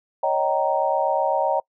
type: chord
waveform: sine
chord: Eb dominant seventh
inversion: third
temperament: equal with one note detuned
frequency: 554.4 / 622.3 / 771.4 / 932.3 Hz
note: Db5 / Eb5 / G5 / Bb5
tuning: 0 / 0 / -28 / 0 cents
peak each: -24 dBFS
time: 0.23-1.6 s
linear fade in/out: 5 ms
effects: noise-tail reverb RT60 0.1 s tail -25 dB re dry